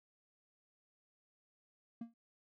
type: tone with exponential decay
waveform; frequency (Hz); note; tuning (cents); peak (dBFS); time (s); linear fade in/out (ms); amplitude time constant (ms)
triangle; 231.7; A#3; -10; -36; 2.01-2.14; 5; 28
effects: none